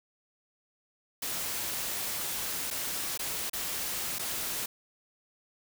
white noise with dropouts, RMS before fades -34 dBFS, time 1.22-4.66 s, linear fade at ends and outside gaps 5 ms, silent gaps 2.704-2.709 / 3.176-3.192 / 3.498-3.532 / 4.186-4.193 s, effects none

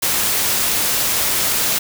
white noise, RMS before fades -18 dBFS, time 0.02-1.79 s, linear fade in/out 10 ms, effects none

